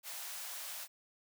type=high-pass noise; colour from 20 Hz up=white; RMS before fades=-44 dBFS; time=0.03-0.88 s; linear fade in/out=50 ms; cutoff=560 Hz; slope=48 dB/octave; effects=none